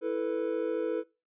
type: chord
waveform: triangle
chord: E suspended fourth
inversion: none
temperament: equal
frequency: 329.6 / 440 / 493.9 Hz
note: E4 / A4 / B4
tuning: 0 / 0 / 0 cents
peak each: -32 / -30 / -30 dBFS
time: 0.01-1.04 s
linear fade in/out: 50 ms
effects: noise-tail reverb RT60 0.3 s tail -23 dB re dry + resampled to 8000 Hz